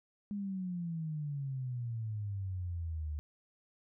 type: exponential sweep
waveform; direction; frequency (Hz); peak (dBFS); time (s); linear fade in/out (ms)
sine; down; 207.1 to 73.42; -35; 0.31-3.19; 0
effects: none